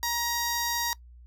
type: tone with notch filter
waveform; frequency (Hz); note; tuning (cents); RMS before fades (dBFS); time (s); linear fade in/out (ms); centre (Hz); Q
10% pulse; 945; A#5; +23; -29; 0.03-0.93; 0; 2700; 0.91
effects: noise-tail reverb RT60 0.1 s tail -21 dB re dry + added 60 Hz sine -47 dBFS peak until 1.26 s